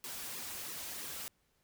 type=noise with flanger; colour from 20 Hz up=white; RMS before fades=-43 dBFS; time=0.04-1.28 s; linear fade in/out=0 ms; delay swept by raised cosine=1.3 to 7.2 ms; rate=3 Hz; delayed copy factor=-0.8; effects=pink hiss -75 dBFS RMS until 1.63 s